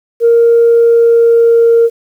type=tone with pitch glide; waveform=sine; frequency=466.2 to 463.2 Hz; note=A#4 to A#4; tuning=0 to -11 cents; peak=-3 dBFS; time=0.2-1.9 s; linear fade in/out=50 ms; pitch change=-11 cents; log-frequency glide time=0.65-1.72 s; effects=tanh soft clip ceiling 0 dBFS + 7-bit